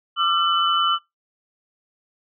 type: tone cluster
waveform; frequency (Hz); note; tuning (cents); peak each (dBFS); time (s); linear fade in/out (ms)
sine; 1187 / 1357 / 2998; D6 / E6 / F#7; +18 / +50 / +22; -21; 0.16-0.99; 50
effects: noise-tail reverb RT60 0.2 s tail -26 dB re dry